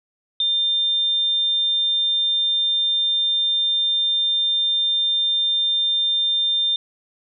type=tone; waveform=sine; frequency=3600 Hz; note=A7; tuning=39 cents sharp; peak=-17 dBFS; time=0.4-6.76 s; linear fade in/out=2 ms; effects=none